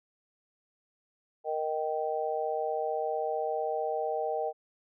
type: chord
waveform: sine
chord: Eb major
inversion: second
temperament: just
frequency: 466.7 / 622.3 / 777.8 Hz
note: Bb4 / Eb5 / G5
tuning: +2 / 0 / -14 cents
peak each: -33 dBFS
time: 1.44-4.53 s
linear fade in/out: 50 ms
effects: none